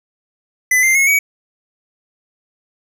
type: tone with pitch steps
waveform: square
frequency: 2009 / 2091 / 2176 / 2264 Hz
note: B6 / C7 / C#7 / C#7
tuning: +29 / -2 / -33 / +36 cents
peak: -11 dBFS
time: 0.71-1.19 s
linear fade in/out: 5 ms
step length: 120 ms
effects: none